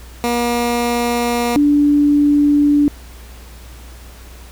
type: tone pair in turn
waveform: 15% pulse / sine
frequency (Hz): 238.8 / 290.9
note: A#3 / D4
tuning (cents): +42 / -16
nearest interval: minor third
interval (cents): 342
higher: second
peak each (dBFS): -9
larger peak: neither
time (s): 0.24-1.56 / 1.56-2.88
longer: neither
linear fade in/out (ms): 0
effects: added 60 Hz sine -35 dBFS peak until 4.51 s + pink hiss -42 dBFS RMS until 4.51 s